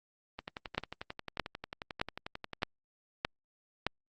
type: two click trains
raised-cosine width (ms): 0.3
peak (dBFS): -23 / -13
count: 26 / 6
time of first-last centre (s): 0.39-2.622 / 0.78-3.866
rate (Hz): 11.2 / 1.62
effects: Opus 32 kbps